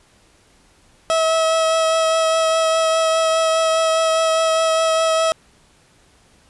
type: tone with vibrato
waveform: 30% pulse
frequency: 646 Hz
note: E5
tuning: 35 cents flat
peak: -12 dBFS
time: 1.1-5.32 s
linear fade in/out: 0 ms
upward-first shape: triangle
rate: 4.9 Hz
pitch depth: 15 cents each way
effects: pink hiss -54 dBFS RMS until 6.49 s + resampled to 24000 Hz